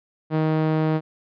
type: tone with band-pass filter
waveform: sawtooth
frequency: 156.9 Hz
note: D#3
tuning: 15 cents sharp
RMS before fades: -21 dBFS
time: 0.3-1.01 s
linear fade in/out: 50 ms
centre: 380 Hz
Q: 0.51
effects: resampled to 11025 Hz